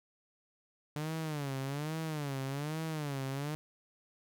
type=tone with vibrato; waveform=sawtooth; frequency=146.83 Hz; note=D3; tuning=in tune; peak=-31 dBFS; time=0.96-3.55 s; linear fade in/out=0 ms; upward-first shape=sine; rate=1.2 Hz; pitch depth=160 cents each way; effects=none